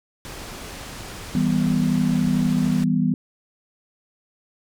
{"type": "low-pass noise", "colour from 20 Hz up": "pink", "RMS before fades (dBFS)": -36, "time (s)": [0.25, 2.84], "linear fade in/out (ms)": 0, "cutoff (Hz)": 10000, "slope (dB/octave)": 12}
{"type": "chord", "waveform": "sine", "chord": "E minor", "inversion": "none", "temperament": "equal with one note detuned", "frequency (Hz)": [162.64, 196, 246.9], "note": ["E3", "G3", "B3"], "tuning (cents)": [-23, 0, 0], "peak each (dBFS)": [-22, -22, -21], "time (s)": [1.35, 3.14], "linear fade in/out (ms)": 2}
{"effects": []}